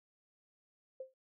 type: tone with exponential decay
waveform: sine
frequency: 523.3 Hz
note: C5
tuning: in tune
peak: -38 dBFS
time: 1-1.14 s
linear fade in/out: 5 ms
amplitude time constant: 29 ms
effects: none